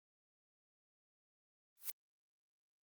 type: noise with exponential growth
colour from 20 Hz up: blue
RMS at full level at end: -36 dBFS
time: 1.77-1.9 s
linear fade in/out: 1 ms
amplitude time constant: 27 ms
effects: Opus 32 kbps